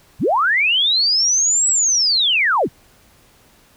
sine linear two-way sweep, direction up then down, 55 to 7890 to 55 Hz, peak -13 dBFS, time 0.19-2.69 s, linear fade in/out 50 ms, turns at 1.69 s, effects pink hiss -52 dBFS RMS until 3.76 s

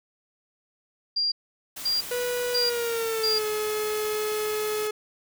sine tone bursts, 4774 Hz, D8, 28 cents sharp, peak -22 dBFS, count 4, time 1.16-3.39 s, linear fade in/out 10 ms, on 160 ms, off 530 ms
white noise, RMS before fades -37 dBFS, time 1.76-4.88 s, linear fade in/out 10 ms
45% pulse tone with pitch glide, 489.7 to 426.3 Hz, B4 to G#4, -15 to +45 cents, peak -26 dBFS, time 2.11-4.91 s, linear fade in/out 5 ms, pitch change -240 cents, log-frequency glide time 2.57-3.45 s
effects none

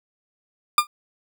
40% pulse tone with exponential decay, 1202 Hz, D6, 40 cents sharp, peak -8 dBFS, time 0.78-0.87 s, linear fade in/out 2 ms, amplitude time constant 18 ms, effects none

